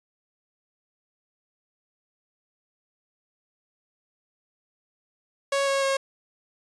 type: tone with pitch steps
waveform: sawtooth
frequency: 554.4 / 548.7 / 543 Hz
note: C#5 / C#5 / C#5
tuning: 0 / -18 / -36 cents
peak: -18 dBFS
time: 5.52-5.97 s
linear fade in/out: 5 ms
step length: 150 ms
effects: resampled to 22050 Hz